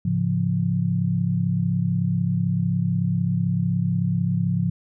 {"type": "chord", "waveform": "sine", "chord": "A augmented", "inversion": "none", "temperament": "equal with one note detuned", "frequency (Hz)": [107.61, 138.59, 174.61], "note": ["A2", "C#3", "E#3"], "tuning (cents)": [-38, 0, 0], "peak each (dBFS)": [-25, -25, -22], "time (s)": [0.05, 4.7], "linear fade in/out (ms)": 5, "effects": []}